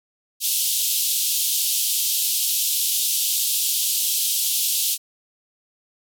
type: band-pass noise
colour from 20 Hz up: white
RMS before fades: -22 dBFS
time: 0.4-4.98 s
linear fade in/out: 50 ms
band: 2900 to 16000 Hz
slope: 48 dB/octave
effects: none